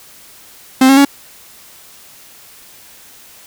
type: tone with pitch steps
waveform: 45% pulse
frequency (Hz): 261.6 / 270.7 / 280.1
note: C4 / C#4 / C#4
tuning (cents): 0 / -41 / +18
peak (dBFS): -5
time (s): 0.81-1.05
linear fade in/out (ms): 5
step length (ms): 80
effects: white hiss -41 dBFS RMS until 3.46 s